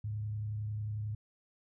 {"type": "tone with frequency modulation", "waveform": "sine", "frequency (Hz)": 106, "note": "G#2", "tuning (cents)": 36, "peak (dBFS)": -34, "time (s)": [0.04, 1.15], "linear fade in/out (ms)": 5, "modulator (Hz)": 31.1, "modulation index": 0.26, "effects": []}